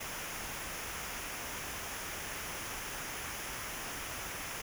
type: noise with comb filter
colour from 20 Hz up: pink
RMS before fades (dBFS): -41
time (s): 0-4.62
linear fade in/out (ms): 10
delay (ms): 0.24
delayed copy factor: -0.55
effects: none